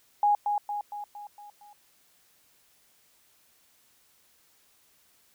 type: tone with echo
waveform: sine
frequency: 826 Hz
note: G#5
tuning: 10 cents flat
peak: -19 dBFS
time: 0.23-0.35 s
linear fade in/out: 2 ms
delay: 230 ms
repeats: 6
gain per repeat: -5 dB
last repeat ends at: 1.73 s
effects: white hiss -64 dBFS RMS until 5.34 s